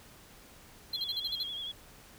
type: tone bursts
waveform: triangle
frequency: 4132 Hz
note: C8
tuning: 22 cents flat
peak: -30 dBFS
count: 7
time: 0.93-1.433 s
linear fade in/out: 5 ms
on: 35 ms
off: 43 ms
type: tone with vibrato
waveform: sine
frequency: 3322 Hz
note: G#7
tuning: in tune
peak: -36 dBFS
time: 0.94-1.72 s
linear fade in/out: 10 ms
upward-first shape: sine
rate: 11 Hz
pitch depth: 53 cents each way
effects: pink hiss -55 dBFS RMS until 2.18 s